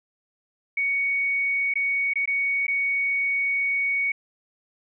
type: tone with dropouts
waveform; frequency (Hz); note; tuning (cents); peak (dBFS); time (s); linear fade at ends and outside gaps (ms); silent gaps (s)
sine; 2233; C#7; +12; -21; 0.77-4.12; 5; 1.739-1.755 / 2.136-2.156 / 2.257-2.275 / 2.668-2.68
effects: none